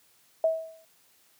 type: tone with exponential decay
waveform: sine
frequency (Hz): 646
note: E5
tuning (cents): -35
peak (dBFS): -18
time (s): 0.44-0.85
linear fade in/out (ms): 2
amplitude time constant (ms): 88
effects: white hiss -63 dBFS RMS until 1.39 s + high-pass 80 Hz 12 dB/octave